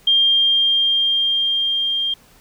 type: tone with level ramp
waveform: sine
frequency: 3200 Hz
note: G7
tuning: 35 cents sharp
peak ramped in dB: -11 to -18 dBFS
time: 0.07-2.14 s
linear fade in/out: 5 ms
effects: pink hiss -51 dBFS RMS until 2.4 s